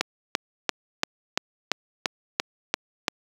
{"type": "click train", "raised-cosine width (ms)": 0.2, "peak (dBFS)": -3, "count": 10, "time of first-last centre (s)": [0.01, 3.082], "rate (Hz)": 2.93, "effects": ["high-pass 200 Hz 12 dB/octave", "7-bit"]}